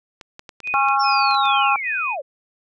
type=clicks; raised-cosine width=0.2 ms; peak=-20 dBFS; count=9; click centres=0.212 / 0.394 / 0.492 / 0.603 / 0.674 / 0.886 / 1.311 / 1.346 / 1.455 s
type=tone bursts; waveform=sine; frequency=2489 Hz; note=D#7; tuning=in tune; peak=-22 dBFS; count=4; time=0.63-2.164 s; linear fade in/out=50 ms; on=340 ms; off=58 ms
type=harmonic tone; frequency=273.2 Hz; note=C#4; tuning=25 cents flat; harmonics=3 / 4 / 5; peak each=-19 / -20 / -21 dBFS; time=0.74-1.76 s; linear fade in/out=0 ms
type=linear sweep; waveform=sine; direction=down; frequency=5500 to 494.8 Hz; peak=-24 dBFS; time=0.99-2.22 s; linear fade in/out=20 ms
effects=none